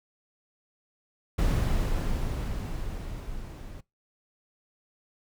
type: noise with level ramp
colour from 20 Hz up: brown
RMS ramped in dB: -23 to -41 dBFS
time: 1.38-3.81 s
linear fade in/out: 10 ms
effects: noise-tail reverb RT60 0.2 s tail -22 dB re dry